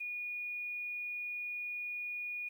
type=tone with quantisation; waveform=sine; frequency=2450 Hz; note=D#7; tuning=27 cents flat; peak=-37 dBFS; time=0-2.49 s; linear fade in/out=10 ms; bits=11; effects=none